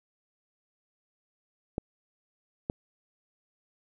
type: clicks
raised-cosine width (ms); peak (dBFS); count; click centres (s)
2; -16; 2; 1.781 / 2.699
effects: none